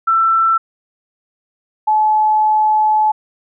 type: tone pair in turn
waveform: sine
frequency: 1336 / 859.1 Hz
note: E6 / A5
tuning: +23 / -42 cents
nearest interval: minor sixth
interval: 765 cents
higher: first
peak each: -10 dBFS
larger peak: neither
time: 0.07-0.58 / 1.87-3.12 s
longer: second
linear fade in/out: 10 ms
effects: none